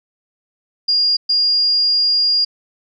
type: tone bursts at uneven times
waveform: sine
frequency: 4830 Hz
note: D8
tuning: 48 cents sharp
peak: -12 dBFS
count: 2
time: 0.88-1.17 / 1.29-2.45 s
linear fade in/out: 10 ms
effects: none